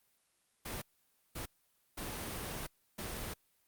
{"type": "noise bursts at uneven times", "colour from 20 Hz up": "pink", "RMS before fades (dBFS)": -41, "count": 4, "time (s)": [[0.65, 0.82], [1.35, 1.46], [1.97, 2.67], [2.98, 3.34]], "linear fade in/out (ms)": 10, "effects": ["white hiss -74 dBFS RMS until 3.67 s", "Opus 32 kbps"]}